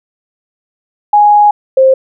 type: tone pair in turn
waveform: sine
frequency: 830.6 / 527.7 Hz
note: G#5 / C5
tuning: 0 / +15 cents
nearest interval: minor sixth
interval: 785 cents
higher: first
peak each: -3 dBFS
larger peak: neither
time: 1.13-1.51 / 1.77-1.94 s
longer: first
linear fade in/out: 5 ms
effects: none